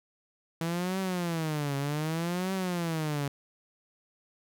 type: tone with vibrato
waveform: sawtooth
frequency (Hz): 163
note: E3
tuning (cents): -19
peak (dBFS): -25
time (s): 0.61-3.28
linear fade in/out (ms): 2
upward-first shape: triangle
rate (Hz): 0.65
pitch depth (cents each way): 290
effects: none